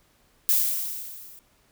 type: noise with level ramp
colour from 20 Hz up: violet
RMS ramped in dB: -19 to -48 dBFS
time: 0.49-1.39 s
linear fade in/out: 0 ms
effects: pink hiss -63 dBFS RMS until 1.71 s